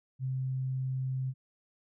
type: tone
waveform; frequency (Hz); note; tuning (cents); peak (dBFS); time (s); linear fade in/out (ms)
sine; 130.81; C3; 0; -30; 0.19-1.34; 50
effects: none